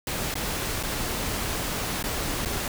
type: noise with dropouts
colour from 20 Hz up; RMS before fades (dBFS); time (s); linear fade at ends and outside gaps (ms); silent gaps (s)
pink; -29; 0.07-2.68; 2; 0.341-0.354 / 0.829-0.834 / 2.027-2.039 / 2.451-2.457
effects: none